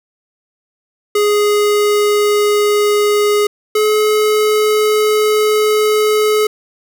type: tone pair in turn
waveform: square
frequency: 415.3 / 426.5 Hz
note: G#4 / G#4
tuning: 0 / +46 cents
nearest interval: unison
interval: 46 cents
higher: second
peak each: -11 dBFS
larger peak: neither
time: 1.15-3.47 / 3.75-6.47 s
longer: second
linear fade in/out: 5 ms
effects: none